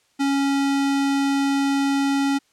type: tone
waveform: square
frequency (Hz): 277.2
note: C#4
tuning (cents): 0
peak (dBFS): -19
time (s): 0.19-2.39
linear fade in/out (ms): 20
effects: white hiss -63 dBFS RMS until 2.52 s + low-pass 8000 Hz 12 dB/octave